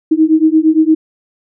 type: beating tone pair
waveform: sine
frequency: 311.6 / 320.3 Hz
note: D#4 / E4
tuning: +3 / -50 cents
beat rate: 8.7 Hz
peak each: -10 dBFS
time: 0.11-0.95 s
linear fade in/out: 10 ms
effects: none